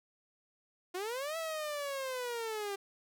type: linear two-way sweep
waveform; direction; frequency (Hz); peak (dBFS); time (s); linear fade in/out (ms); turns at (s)
sawtooth; up then down; 348 to 659.3 to 391.9; -32; 0.94-2.76; 10; 1.37
effects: none